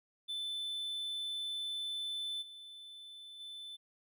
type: tone with level steps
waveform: triangle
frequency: 3520 Hz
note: A7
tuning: in tune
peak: -35 / -47 / -43 dBFS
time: 0.28-3.77 s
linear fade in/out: 20 ms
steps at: 2.41 / 3.39 s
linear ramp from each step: 20 ms
effects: none